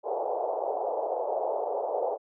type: band-pass noise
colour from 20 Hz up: pink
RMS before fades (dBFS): -30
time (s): 0.03-2.18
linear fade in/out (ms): 50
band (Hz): 440 to 840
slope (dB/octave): 48
effects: none